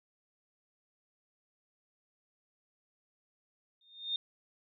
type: tone with exponential growth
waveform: sine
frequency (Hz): 3654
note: A#7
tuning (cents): -35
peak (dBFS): -28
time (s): 3.81-4.16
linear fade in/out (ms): 2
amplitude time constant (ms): 76
effects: none